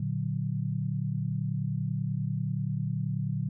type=chord; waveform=sine; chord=Bb augmented; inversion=none; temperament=equal; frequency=116.54 / 146.83 / 185 Hz; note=Bb2 / D3 / F#3; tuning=0 / 0 / 0 cents; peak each=-32 / -31 / -34 dBFS; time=0-3.49 s; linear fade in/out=5 ms; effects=none